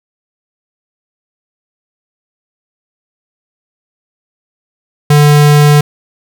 square tone, 147.4 Hz, D3, 7 cents sharp, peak -4 dBFS, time 5.1-5.81 s, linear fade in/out 5 ms, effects none

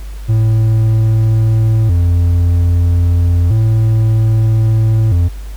triangle tone with vibrato, 98 Hz, G2, in tune, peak -6 dBFS, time 0.28-5.29 s, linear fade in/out 20 ms, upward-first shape square, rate 0.31 Hz, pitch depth 210 cents each way, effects added 50 Hz sine -23 dBFS peak until 5.56 s + pink hiss -41 dBFS RMS until 5.56 s

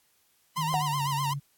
45% pulse tone with vibrato, 979 Hz, B5, 15 cents flat, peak -28 dBFS, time 0.56-1.34 s, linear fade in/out 10 ms, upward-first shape sine, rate 8 Hz, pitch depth 130 cents each way
sine tone with pitch glide, 156.4 to 140.96 Hz, D#3 to C#3, +9 to +29 cents, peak -30 dBFS, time 0.57-1.4 s, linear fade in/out 20 ms, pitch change -180 cents, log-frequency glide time 0.7-1 s
sine tone with exponential decay, 740 Hz, F#5, in tune, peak -22 dBFS, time 0.74-1.01 s, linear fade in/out 0 ms, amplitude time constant 57 ms
effects white hiss -67 dBFS RMS until 1.57 s + AAC 64 kbps

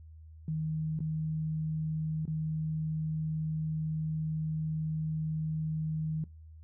sine tone with dropouts, 156.9 Hz, D#3, 15 cents sharp, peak -30 dBFS, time 0.48-6.24 s, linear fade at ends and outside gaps 2 ms, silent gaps 0.991-1.004 / 2.254-2.278 s, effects noise-tail reverb RT60 0.3 s tail -22 dB re dry + added 79 Hz sine -48 dBFS peak until 6.63 s

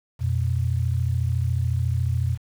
sine tone pair together, 87.31 / 121.3 Hz, F2 / B2, 0 / -31 cents, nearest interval tritone, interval 569 cents, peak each -23 dBFS, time 0.19-2.38 s, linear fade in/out 50 ms, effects 8-bit

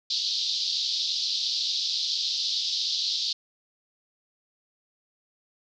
pink band-pass noise, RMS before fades -28 dBFS, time 0.1-3.33 s, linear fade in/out 5 ms, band 3600 to 5100 Hz, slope 48 dB/octave, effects none

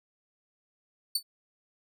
sawtooth tone with exponential decay, 4509 Hz, C#8, 29 cents sharp, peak -19 dBFS, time 1.15-1.23 s, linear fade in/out 5 ms, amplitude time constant 17 ms, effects none

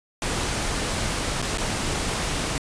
pink noise with dropouts, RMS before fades -26 dBFS, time 0.22-2.58 s, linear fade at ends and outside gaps 1 ms, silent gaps 1.418-1.425 / 1.574-1.582 s, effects resampled to 22050 Hz

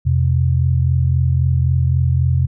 sine tone pair together, 85.2 / 128.98 Hz, F2 / C3, -42 / -24 cents, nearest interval perfect fifth, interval 718 cents, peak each -15 dBFS, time 0.05-2.47 s, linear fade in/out 20 ms, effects none

